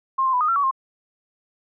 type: tone with pitch steps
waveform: sine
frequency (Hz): 1063 / 1051 / 994 / 1235 / 1351 / 1133 / 1064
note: C6 / C6 / B5 / D#6 / E6 / C#6 / C6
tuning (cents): +27 / +7 / +11 / -13 / +42 / +37 / +29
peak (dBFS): -17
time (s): 0.18-0.712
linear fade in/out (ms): 10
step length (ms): 76
effects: none